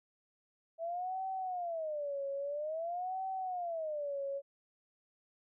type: tone with vibrato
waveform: sine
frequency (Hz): 650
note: E5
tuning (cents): -24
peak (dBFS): -35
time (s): 0.78-4.42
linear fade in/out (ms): 50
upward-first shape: sine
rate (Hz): 0.5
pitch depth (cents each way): 280
effects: none